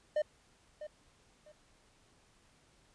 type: tone with echo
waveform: triangle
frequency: 606 Hz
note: D#5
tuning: 46 cents flat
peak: -26 dBFS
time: 0.16-0.22 s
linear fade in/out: 5 ms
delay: 650 ms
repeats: 2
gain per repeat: -13 dB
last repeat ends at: 1.52 s
effects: pink hiss -67 dBFS RMS until 2.94 s + resampled to 22050 Hz